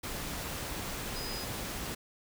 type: tone in noise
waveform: sine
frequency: 4978 Hz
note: D#8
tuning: in tune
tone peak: -41 dBFS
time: 1.15-1.45 s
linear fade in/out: 10 ms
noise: pink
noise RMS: -38 dBFS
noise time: 0.03-1.95 s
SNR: -6 dB
effects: none